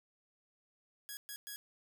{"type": "tone bursts at uneven times", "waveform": "5% pulse", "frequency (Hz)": 1661.2, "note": "G#6", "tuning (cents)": 0, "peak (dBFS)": -32, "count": 3, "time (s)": [[1.09, 1.17], [1.29, 1.36], [1.47, 1.56]], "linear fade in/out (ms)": 0, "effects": []}